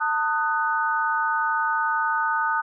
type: chord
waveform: sine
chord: D# diminished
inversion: second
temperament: just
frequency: 896 / 1244.5 / 1493.4 Hz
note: A5 / D#6 / F#6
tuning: +31 / 0 / +16 cents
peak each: -25 dBFS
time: 0-2.62 s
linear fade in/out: 20 ms
effects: none